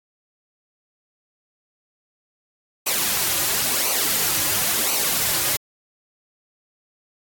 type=noise with flanger; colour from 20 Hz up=white; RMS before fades=-21 dBFS; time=2.86-5.57 s; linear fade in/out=10 ms; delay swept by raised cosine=0.57 to 4.57 ms; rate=0.97 Hz; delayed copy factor=-0.65; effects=AAC 64 kbps